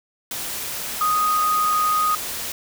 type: tone in noise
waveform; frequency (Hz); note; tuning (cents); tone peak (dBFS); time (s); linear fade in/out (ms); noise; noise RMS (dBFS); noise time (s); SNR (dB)
sine; 1244.5; D#6; 0; -17; 1.01-2.15; 2; white; -29; 0.31-2.52; +9
effects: none